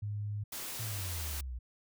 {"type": "tone", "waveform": "sine", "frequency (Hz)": 103.83, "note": "G#2", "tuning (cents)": 0, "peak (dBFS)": -34, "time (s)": [0.02, 0.44], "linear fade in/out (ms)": 10}
{"type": "noise", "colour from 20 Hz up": "white", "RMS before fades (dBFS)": -41, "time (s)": [0.52, 1.41], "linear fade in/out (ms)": 5}
{"type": "exponential sweep", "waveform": "sine", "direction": "down", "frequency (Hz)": [115.8, 58.27], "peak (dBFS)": -37, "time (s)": [0.79, 1.59], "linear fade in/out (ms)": 10}
{"effects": []}